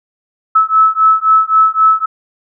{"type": "beating tone pair", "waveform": "sine", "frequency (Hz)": [1300, 1303.8], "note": ["E6", "E6"], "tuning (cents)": [-24, -19], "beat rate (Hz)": 3.8, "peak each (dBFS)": -10, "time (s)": [0.55, 2.06], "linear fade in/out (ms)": 10, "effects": []}